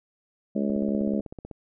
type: harmonic tone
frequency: 70.1 Hz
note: C#2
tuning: 20 cents sharp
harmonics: 3 / 4 / 5 / 6 / 7 / 8 / 9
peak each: -25 / -31 / -34 / -36 / -38 / -34 / -38 dBFS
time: 0.55-1.21 s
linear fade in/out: 10 ms
type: click train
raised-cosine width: 2 ms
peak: -25 dBFS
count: 14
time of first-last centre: 0.7-1.512 s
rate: 16 Hz
effects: none